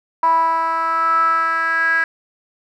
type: tone with band-pass filter sweep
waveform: 10% pulse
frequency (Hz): 327.9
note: E4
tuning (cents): -9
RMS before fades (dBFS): -17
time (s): 0.23-2.04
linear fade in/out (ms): 2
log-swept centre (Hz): 970 to 1700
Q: 8.2
effects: none